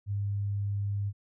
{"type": "tone", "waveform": "sine", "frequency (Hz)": 101, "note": "G#2", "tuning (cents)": -48, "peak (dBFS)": -28, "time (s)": [0.06, 1.13], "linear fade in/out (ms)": 50, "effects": []}